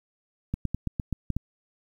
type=clicks; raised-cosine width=5 ms; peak=-15 dBFS; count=8; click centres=0.54 / 0.653 / 0.746 / 0.873 / 0.998 / 1.127 / 1.303 / 1.366 s; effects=9-bit